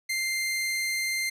sawtooth tone, 2093 Hz, C7, in tune, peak -23 dBFS, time 0.09-1.3 s, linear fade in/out 10 ms, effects resampled to 32000 Hz

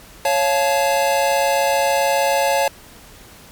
square chord, Db augmented, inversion none, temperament just, 554.4 / 693 / 866.2 Hz, Db5 / F5 / A5, 0 / -14 / -27 cents, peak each -19 / -22 / -20 dBFS, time 0.25-2.68 s, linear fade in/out 2 ms, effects pink hiss -43 dBFS RMS until 3.51 s + MP3 96 kbps

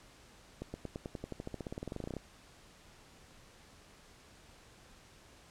accelerating click train, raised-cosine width 2 ms, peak -26 dBFS, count 25, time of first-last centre 0.62-2.167 s, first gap 120 ms, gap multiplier 0.94, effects pink hiss -59 dBFS RMS until 5.5 s + low-pass 9000 Hz 12 dB/octave

